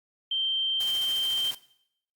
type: tone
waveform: sine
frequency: 3136 Hz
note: G7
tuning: in tune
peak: -25 dBFS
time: 0.31-1.51 s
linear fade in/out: 5 ms
type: noise with tremolo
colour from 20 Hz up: white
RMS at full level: -39 dBFS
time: 0.8-1.55 s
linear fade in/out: 5 ms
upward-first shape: square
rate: 14 Hz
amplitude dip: 30%
effects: noise-tail reverb RT60 0.7 s tail -17 dB re dry + Opus 48 kbps